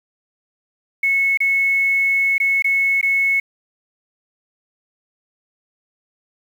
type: tone with dropouts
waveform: sine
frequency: 2196 Hz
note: C#7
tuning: 17 cents flat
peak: -14 dBFS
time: 1.03-3.4 s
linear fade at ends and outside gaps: 5 ms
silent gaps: 1.374-1.403 / 2.381-2.4 / 2.623-2.643 / 3.013-3.028 s
effects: 7-bit